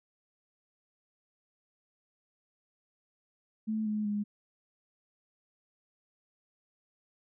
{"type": "tone with pitch steps", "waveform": "sine", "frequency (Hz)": [217.9, 212.3, 206.9], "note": ["A3", "G#3", "G#3"], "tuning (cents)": [-17, 38, -6], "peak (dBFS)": -29, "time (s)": [3.67, 4.24], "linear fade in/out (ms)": 20, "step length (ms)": 190, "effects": []}